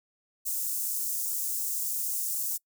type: high-pass noise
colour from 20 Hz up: white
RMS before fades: -31 dBFS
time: 0.45-2.58 s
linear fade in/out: 20 ms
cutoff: 6700 Hz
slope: 24 dB/octave
effects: noise-tail reverb RT60 0.1 s tail -25 dB re dry